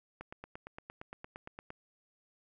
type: click train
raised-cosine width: 0.5 ms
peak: -29 dBFS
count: 14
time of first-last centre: 0.21-1.704 s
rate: 8.7 Hz
effects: none